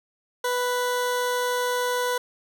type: tone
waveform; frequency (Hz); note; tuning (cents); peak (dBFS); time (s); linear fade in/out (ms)
20% pulse; 493.9; B4; 0; -18; 0.44-2.18; 5
effects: none